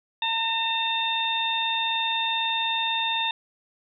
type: harmonic tone with a mistuned harmonic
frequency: 908 Hz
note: A#5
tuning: 46 cents flat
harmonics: 1 / 2 / 3 / 4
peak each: -28 / -34 / -30 / -26 dBFS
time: 0.22-3.31 s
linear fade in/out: 2 ms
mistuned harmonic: 3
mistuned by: -22 cents
effects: none